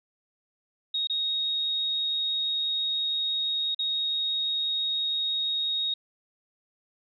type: tone with dropouts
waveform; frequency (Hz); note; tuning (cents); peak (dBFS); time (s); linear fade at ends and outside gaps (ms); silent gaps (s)
sine; 3751; A#7; +10; -25; 0.94-5.94; 5; 1.072-1.097 / 3.747-3.79
effects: none